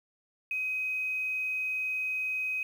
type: tone with quantisation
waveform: sine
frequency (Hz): 2522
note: D#7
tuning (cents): +23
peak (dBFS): -29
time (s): 0.51-2.63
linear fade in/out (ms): 2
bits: 9
effects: none